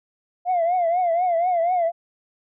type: tone with vibrato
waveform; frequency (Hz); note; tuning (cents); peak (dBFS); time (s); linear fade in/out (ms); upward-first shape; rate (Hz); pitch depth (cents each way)
sine; 698.5; F5; 0; -16; 0.45-1.92; 50; triangle; 4.1; 120
effects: tanh soft clip ceiling -15 dBFS